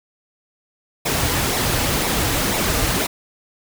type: noise with flanger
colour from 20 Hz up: pink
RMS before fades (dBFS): -20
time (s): 1.05-3.07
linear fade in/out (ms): 10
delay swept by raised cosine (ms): 0.63 to 5.63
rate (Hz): 2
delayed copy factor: -0.55
effects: none